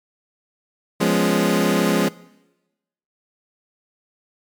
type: chord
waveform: 25% pulse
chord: C# dominant seventh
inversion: first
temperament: equal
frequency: 174.61 / 207.7 / 246.9 / 277.2 Hz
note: E#3 / G#3 / B3 / C#4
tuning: 0 / 0 / 0 / 0 cents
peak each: -17 / -16 / -21 / -19 dBFS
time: 1-2.09 s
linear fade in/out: 10 ms
effects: noise-tail reverb RT60 1.0 s tail -21 dB re dry + MP3 96 kbps